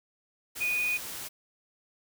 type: tone in noise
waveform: sine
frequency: 2471 Hz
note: D#7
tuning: 13 cents flat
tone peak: -26 dBFS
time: 0.6-0.98 s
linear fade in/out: 20 ms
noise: white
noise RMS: -39 dBFS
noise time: 0.55-1.29 s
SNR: +10 dB
effects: none